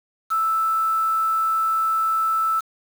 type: tone with quantisation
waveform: sine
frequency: 1318.5 Hz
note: E6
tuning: in tune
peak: -18 dBFS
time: 0.3-2.61 s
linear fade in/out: 20 ms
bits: 6
effects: none